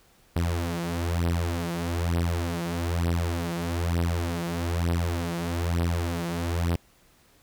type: beating tone pair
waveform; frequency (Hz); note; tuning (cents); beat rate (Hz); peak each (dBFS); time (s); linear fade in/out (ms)
sawtooth; 84.7 / 85.8; E2 / F2; +48 / -30; 1.1; -24; 0.36-6.76; 0
effects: pink hiss -60 dBFS RMS until 7.42 s